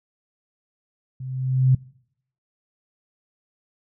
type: tone with level ramp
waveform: sine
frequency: 130 Hz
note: C3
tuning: 11 cents flat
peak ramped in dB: -31 to -11 dBFS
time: 1.2-1.75 s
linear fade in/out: 5 ms
effects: noise-tail reverb RT60 0.7 s tail -24 dB re dry